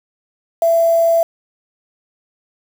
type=tone with quantisation; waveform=sine; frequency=667 Hz; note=E5; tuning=20 cents sharp; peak=-10 dBFS; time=0.62-1.23 s; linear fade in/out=2 ms; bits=5; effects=none